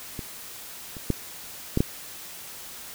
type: clicks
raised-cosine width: 3 ms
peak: -20 / -26 / -9 / -8 / -7 dBFS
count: 5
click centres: 0.192 / 0.968 / 1.103 / 1.774 / 1.805 s
effects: white hiss -41 dBFS RMS until 2.94 s